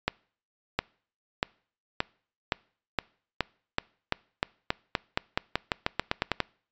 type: accelerating click train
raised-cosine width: 0.3 ms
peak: -8 dBFS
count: 22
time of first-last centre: 0.08-6.403 s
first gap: 710 ms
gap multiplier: 0.9
effects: noise-tail reverb RT60 0.5 s tail -25 dB re dry + resampled to 16000 Hz